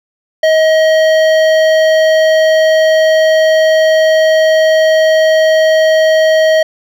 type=tone with hard clipping; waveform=sine; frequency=633 Hz; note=D#5; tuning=30 cents sharp; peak=-8 dBFS; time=0.43-6.63 s; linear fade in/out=5 ms; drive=13 dB; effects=none